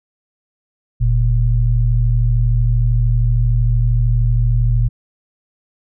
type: tone pair together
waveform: sine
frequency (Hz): 44.41 / 117.4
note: F1 / A#2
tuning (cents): +30 / +13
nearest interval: octave + perfect fourth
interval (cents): 1683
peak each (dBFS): -14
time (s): 1-4.89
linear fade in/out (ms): 20
effects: none